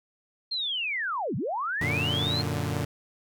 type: linear two-way sweep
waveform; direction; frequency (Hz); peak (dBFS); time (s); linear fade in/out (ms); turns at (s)
sine; down then up; 4256 to 102 to 4256; -27; 0.51-2.42; 10; 1.36
type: chord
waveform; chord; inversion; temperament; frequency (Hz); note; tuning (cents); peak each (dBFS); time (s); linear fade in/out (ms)
sawtooth; Gb augmented; none; equal; 92.5 / 116.54 / 146.83; Gb2 / Bb2 / D3; 0 / 0 / 0; -28 / -28 / -27; 1.81-2.85; 5
effects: none